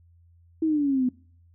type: exponential sweep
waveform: sine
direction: down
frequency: 325.7 to 246.9 Hz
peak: -20 dBFS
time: 0.62-1.09 s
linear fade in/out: 5 ms
effects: noise-tail reverb RT60 0.5 s tail -22 dB re dry + added 85 Hz sine -54 dBFS peak until 1.54 s